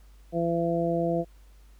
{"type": "harmonic tone", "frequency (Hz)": 168.9, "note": "E3", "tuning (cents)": 42, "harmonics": [1, 2, 3, 4], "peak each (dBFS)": [-29, -29, -29, -29], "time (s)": [0.32, 1.25], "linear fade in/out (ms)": 50, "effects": ["added 50 Hz sine -50 dBFS peak until 1.79 s", "pink hiss -64 dBFS RMS until 1.79 s"]}